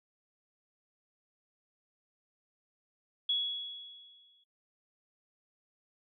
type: tone with exponential decay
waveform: sine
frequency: 3360 Hz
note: G#7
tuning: 19 cents sharp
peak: -26 dBFS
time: 3.29-4.44 s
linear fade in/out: 5 ms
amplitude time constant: 250 ms
effects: noise-tail reverb RT60 0.2 s tail -25 dB re dry